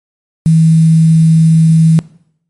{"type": "tone with quantisation", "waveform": "sine", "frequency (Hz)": 161.3, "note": "E3", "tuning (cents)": -37, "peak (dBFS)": -4, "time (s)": [0.46, 1.99], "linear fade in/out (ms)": 0, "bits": 5, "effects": ["noise-tail reverb RT60 0.7 s tail -20 dB re dry", "MP3 48 kbps"]}